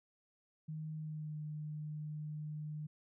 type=tone with pitch glide; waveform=sine; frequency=155.8 to 151.8 Hz; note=D#3 to D#3; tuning=+3 to -42 cents; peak=-40 dBFS; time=0.68-2.87 s; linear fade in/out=10 ms; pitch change=-45 cents; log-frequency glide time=0.95-1.39 s; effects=none